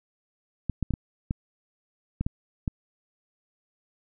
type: clicks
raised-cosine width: 5 ms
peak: -14 dBFS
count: 8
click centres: 0.697 / 0.827 / 0.907 / 0.938 / 1.309 / 2.21 / 2.265 / 2.678 s
effects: none